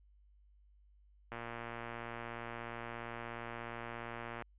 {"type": "click train", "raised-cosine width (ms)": 0.5, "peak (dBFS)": -28, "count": 364, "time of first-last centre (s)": [1.32, 4.423], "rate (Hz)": 117, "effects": ["added 50 Hz sine -62 dBFS peak until 4.58 s", "resampled to 8000 Hz"]}